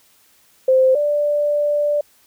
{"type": "tone pair in turn", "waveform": "sine", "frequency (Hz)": [521, 587.7], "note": ["C5", "D5"], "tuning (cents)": [-7, 1], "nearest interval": "major second", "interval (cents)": 208, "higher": "second", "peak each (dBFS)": [-10, -15], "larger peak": "first", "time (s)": [[0.68, 0.95], [0.95, 2.01]], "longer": "second", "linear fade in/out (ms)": 5, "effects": ["white hiss -55 dBFS RMS until 2.26 s"]}